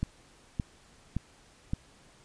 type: click train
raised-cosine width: 5 ms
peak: -17 dBFS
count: 4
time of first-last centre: 0.03-1.735 s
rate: 1.76 Hz
effects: pink hiss -59 dBFS RMS until 2.24 s + resampled to 22050 Hz